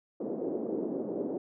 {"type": "band-pass noise", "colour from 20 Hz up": "pink", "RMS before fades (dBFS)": -34, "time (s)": [0.2, 1.38], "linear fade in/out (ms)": 5, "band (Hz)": [250, 500], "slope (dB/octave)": 24, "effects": []}